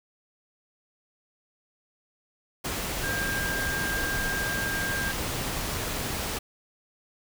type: tone in noise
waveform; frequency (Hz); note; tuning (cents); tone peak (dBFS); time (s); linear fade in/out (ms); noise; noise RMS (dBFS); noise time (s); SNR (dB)
sine; 1600; G6; +35; -29; 3.03-5.12; 10; pink; -31; 2.64-6.39; -1
effects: none